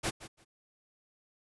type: noise with echo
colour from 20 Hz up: pink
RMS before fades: -32 dBFS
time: 0.03-0.11 s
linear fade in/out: 20 ms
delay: 170 ms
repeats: 2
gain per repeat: -15 dB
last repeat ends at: 0.45 s
effects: resampled to 24000 Hz